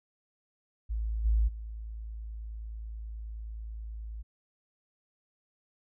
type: tone with level steps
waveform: sine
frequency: 54.7 Hz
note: A1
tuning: 9 cents flat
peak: -29 / -22 / -37 dBFS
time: 0.89-4.23 s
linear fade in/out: 20 ms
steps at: 1.24 / 1.47 s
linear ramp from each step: 20 ms
effects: none